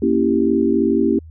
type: chord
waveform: sine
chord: A# diminished seventh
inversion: none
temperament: equal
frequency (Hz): 233.1 / 277.2 / 329.6 / 392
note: A#3 / C#4 / E4 / G4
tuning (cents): 0 / 0 / 0 / 0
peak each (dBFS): -19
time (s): 0.02-1.19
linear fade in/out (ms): 5
effects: added 80 Hz sine -36 dBFS peak until 1.3 s